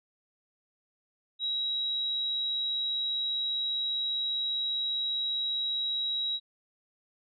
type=tone; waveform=sine; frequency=3855 Hz; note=B7; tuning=43 cents flat; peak=-28 dBFS; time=1.39-6.4 s; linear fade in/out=50 ms; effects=none

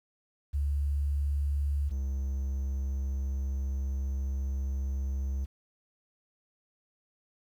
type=tone pair in turn; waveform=sine / triangle; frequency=71.4 / 67.39 Hz; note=D2 / C#2; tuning=-48 / -48 cents; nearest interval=minor second; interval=100 cents; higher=first; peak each=-26 / -27 dBFS; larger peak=first; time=0.53-1.9 / 1.9-5.46 s; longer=second; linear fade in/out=20 ms; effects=10-bit

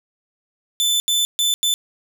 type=tone bursts at uneven times; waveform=sawtooth; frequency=3520 Hz; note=A7; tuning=in tune; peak=-13 dBFS; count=4; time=0.8-1 / 1.08-1.25 / 1.39-1.54 / 1.63-1.74 s; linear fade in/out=0 ms; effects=none

